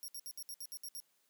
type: tone bursts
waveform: 5% pulse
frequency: 5590 Hz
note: F8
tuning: 1 cent sharp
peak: -37 dBFS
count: 9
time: 0.03-1.001 s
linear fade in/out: 0 ms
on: 51 ms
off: 64 ms
effects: white hiss -75 dBFS RMS until 1.29 s + high-pass 150 Hz 12 dB/octave